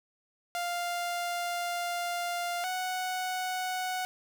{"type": "tone pair in turn", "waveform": "sawtooth", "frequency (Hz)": [698.5, 740], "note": ["F5", "F#5"], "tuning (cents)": [0, 0], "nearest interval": "minor second", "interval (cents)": 100, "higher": "second", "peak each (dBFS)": -27, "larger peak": "neither", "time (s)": [[0.55, 2.64], [2.64, 4.05]], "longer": "first", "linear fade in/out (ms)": 0, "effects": []}